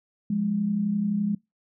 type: tone pair together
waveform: sine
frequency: 175.49 / 207.2 Hz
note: F3 / G#3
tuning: +9 / -4 cents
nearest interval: minor third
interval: 287 cents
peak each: -30 / -23 dBFS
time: 0.3-1.35 s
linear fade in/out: 5 ms
effects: noise-tail reverb RT60 0.2 s tail -24 dB re dry